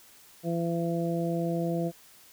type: harmonic tone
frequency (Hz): 168.8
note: E3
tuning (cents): +41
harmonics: 1 / 2 / 3 / 4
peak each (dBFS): -29 / -32 / -34 / -35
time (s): 0.43-1.92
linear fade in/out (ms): 50
effects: white hiss -55 dBFS RMS until 2.32 s